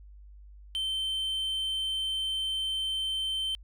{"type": "tone", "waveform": "triangle", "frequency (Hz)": 3100, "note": "G7", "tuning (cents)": -20, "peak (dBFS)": -27, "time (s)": [0.75, 3.55], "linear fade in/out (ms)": 0, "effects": ["added 50 Hz sine -47 dBFS peak until 3.63 s"]}